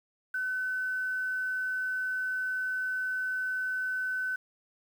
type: tone with quantisation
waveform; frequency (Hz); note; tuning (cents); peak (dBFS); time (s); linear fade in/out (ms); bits
sine; 1513; F#6; +38; -29; 0.34-4.36; 5; 9
effects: none